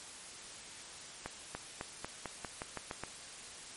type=accelerating click train; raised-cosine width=0.5 ms; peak=-23 dBFS; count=10; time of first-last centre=1.26-3.036 s; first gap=290 ms; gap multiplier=0.9; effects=white hiss -49 dBFS RMS until 3.76 s + MP3 48 kbps